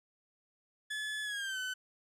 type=tone with pitch glide; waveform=30% pulse; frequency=1718 to 1513 Hz; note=A6 to F#6; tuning=-42 to +38 cents; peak=-33 dBFS; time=0.9-1.74 s; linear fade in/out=10 ms; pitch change=-220 cents; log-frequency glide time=1.23-1.59 s; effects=low-pass 10000 Hz 12 dB/octave